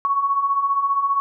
sine beating tone pair, 1100 / 1115 Hz, C#6 / C#6, -14 / +10 cents, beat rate 15 Hz, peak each -25 / -18 dBFS, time 0.05-1.2 s, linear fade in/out 0 ms, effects none

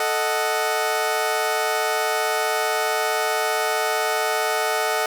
20% pulse chord, D# diminished, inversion second, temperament equal, 440 / 622.3 / 740 Hz, A4 / D#5 / F#5, 0 / 0 / 0 cents, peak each -20 dBFS, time 0-5.06 s, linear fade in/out 2 ms, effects none

